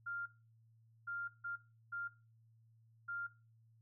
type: tone bursts at uneven times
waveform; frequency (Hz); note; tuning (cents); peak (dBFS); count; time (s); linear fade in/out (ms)
sine; 1396.9; F6; 0; -40; 5; 0.06-0.26 / 1.07-1.28 / 1.44-1.56 / 1.92-2.08 / 3.08-3.27; 10
effects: noise-tail reverb RT60 0.3 s tail -17 dB re dry + added 113 Hz sine -65 dBFS peak until 3.81 s